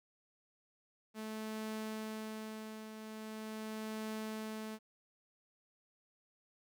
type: tone with tremolo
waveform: sawtooth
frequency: 217.8 Hz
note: A3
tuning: 17 cents flat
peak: -35 dBFS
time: 1.14-4.79 s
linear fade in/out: 50 ms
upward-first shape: triangle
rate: 0.42 Hz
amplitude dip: 60%
effects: 12-bit